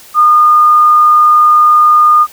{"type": "tone", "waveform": "sine", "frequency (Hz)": 1219, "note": "D#6", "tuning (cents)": -36, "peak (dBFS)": -3, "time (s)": [0.14, 2.27], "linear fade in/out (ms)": 50, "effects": ["white hiss -37 dBFS RMS until 2.32 s"]}